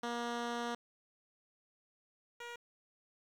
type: tone pair in turn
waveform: 10% pulse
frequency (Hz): 237.5 / 476.1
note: A#3 / A#4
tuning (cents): +33 / +37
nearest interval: octave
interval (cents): 1204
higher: second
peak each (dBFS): -28 / -36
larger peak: first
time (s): 0.03-0.75 / 2.4-2.56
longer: first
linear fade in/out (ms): 5
effects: low-pass 6000 Hz 12 dB/octave + 10-bit